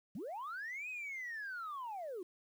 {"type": "linear two-way sweep", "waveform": "sine", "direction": "up then down", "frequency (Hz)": [155.56, 2560, 335.3], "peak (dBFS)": -39, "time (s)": [0.15, 2.23], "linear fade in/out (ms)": 5, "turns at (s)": 0.89, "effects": ["tanh soft clip ceiling -38 dBFS", "11-bit"]}